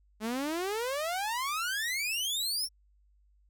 sawtooth exponential sweep, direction up, 209.2 to 5588 Hz, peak -27 dBFS, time 0.2-2.69 s, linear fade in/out 50 ms, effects added 50 Hz sine -62 dBFS peak until 3.49 s

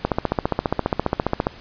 click train, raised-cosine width 1 ms, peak -4 dBFS, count 22, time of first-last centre 0.05-1.469 s, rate 14.8 Hz, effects pink hiss -43 dBFS RMS until 1.6 s + resampled to 11025 Hz

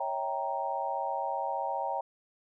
sine chord, C# diminished seventh, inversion none, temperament equal with one note detuned, 554.4 / 649.4 / 784 / 932.3 Hz, C#5 / E5 / G5 / Bb5, 0 / -26 / 0 / 0 cents, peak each -37 / -38 / -34 / -34 dBFS, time 0-2.01 s, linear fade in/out 5 ms, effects none

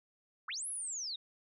sine linear two-way sweep, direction up then down, 954 to 11190 to 3628 Hz, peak -37 dBFS, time 0.48-1.16 s, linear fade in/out 5 ms, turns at 0.68 s, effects none

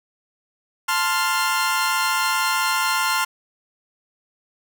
sawtooth chord, F major, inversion first, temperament equal, 880 / 1046.5 / 1396.9 Hz, A5 / C6 / F6, 0 / 0 / 0 cents, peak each -22 / -19 / -19 dBFS, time 0.88-3.25 s, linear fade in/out 10 ms, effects none

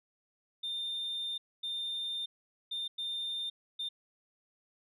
sine tone bursts at uneven times, 3611 Hz, A7, 44 cents sharp, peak -32 dBFS, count 5, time 0.63-1.38 / 1.63-2.26 / 2.71-2.88 / 2.98-3.5 / 3.79-3.89 s, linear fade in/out 10 ms, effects tanh soft clip ceiling -32 dBFS

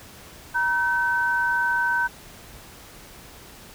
sine tone pair together, 950 / 1530.8 Hz, A#5 / G6, +33 / -42 cents, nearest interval minor sixth, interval 825 cents, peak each -25 / -21 dBFS, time 0.54-2.08 s, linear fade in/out 20 ms, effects pink hiss -45 dBFS RMS until 3.74 s

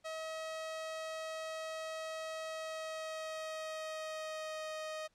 sawtooth tone with pitch glide, 638 to 624.9 Hz, D#5 to D#5, +43 to +7 cents, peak -36 dBFS, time 0.04-5.08 s, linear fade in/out 20 ms, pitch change -36 cents, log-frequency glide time 2.48-4.71 s, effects pink hiss -75 dBFS RMS until 5.14 s + low-pass 8000 Hz 12 dB/octave

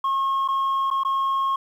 sine tone with dropouts, 1083 Hz, C#6, 41 cents flat, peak -17 dBFS, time 0.04-1.56 s, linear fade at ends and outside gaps 5 ms, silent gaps 0.478-0.485 / 0.903-0.911 / 1.035-1.049 s, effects tanh soft clip ceiling -19 dBFS + 9-bit

